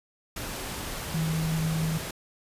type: tone in noise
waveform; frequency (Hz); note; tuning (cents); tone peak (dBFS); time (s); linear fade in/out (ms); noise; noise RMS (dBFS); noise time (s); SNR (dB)
sine; 160; D#3; +49; -25; 1.14-1.98; 5; pink; -35; 0.36-2.11; +7
effects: resampled to 32000 Hz